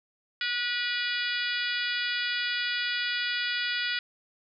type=harmonic tone; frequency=485.6 Hz; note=B4; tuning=29 cents flat; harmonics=3 / 4 / 5 / 6 / 7 / 8 / 9 / 10; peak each=-32 / -34 / -36 / -36 / -35 / -39 / -40 / -38 dBFS; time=0.41-3.99 s; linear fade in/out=2 ms; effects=none